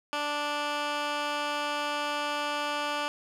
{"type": "tone with band-pass filter", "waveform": "15% pulse", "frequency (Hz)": 293.3, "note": "D4", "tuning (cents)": -2, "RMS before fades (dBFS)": -31, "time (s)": [0.13, 3.08], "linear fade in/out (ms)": 0, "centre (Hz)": 2100, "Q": 0.76, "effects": []}